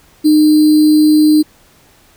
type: tone with sample-and-hold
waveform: sine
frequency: 305.3 Hz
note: D#4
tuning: 33 cents flat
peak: -5 dBFS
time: 0.24-1.43 s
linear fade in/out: 20 ms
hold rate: 4410 Hz
effects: pink hiss -48 dBFS RMS until 2.16 s